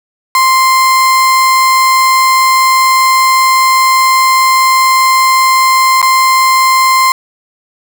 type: tone with dropouts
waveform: 35% pulse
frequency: 1046.5 Hz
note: C6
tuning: in tune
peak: -4 dBFS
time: 0.35-7.12 s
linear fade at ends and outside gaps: 1 ms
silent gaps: 6.017-6.027 s
effects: none